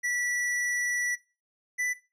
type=tone pair in turn; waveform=square; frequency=1954 / 1985.9 Hz; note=B6 / B6; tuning=-19 / +9 cents; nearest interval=unison; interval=28 cents; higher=second; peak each=-27 dBFS; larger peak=neither; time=0.03-1.16 / 1.78-1.94 s; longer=first; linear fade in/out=20 ms; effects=noise-tail reverb RT60 0.3 s tail -18 dB re dry + low-pass 10000 Hz 12 dB/octave